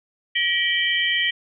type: tone cluster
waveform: sine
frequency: 1917 / 2326 / 2986 / 3162 Hz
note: A#6 / D7 / F#7 / G7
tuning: +48 / -17 / +15 / +14 cents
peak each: -22 / -26 / -26 / -24 dBFS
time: 0.35-1.31 s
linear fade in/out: 10 ms
effects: none